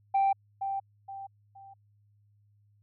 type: tone with echo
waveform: sine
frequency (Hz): 784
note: G5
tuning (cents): 0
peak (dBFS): -20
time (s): 0.14-0.33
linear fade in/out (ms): 10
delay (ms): 470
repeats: 3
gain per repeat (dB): -9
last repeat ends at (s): 1.74
effects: tanh soft clip ceiling -20 dBFS + added 103 Hz sine -62 dBFS peak until 2.82 s